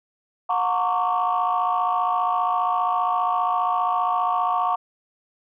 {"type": "tone cluster", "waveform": "sine", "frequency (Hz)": [724, 913, 1095, 1150], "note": ["F#5", "A#5", "C#6", "D6"], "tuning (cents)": [-38, -36, -22, -37], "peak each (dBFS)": [-23, -25, -25, -24], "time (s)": [0.49, 4.76], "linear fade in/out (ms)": 10, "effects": ["tanh soft clip ceiling -12 dBFS"]}